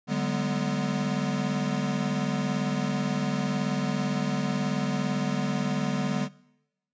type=chord; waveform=square; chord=G# half-diminished seventh; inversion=second; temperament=equal with one note detuned; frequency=146.83 / 189.65 / 207.7 / 246.9 Hz; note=D3 / F#3 / G#3 / B3; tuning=0 / +43 / 0 / 0 cents; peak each=-32 dBFS; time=0.07-6.29 s; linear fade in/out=50 ms; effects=noise-tail reverb RT60 0.9 s tail -22 dB re dry + resampled to 16000 Hz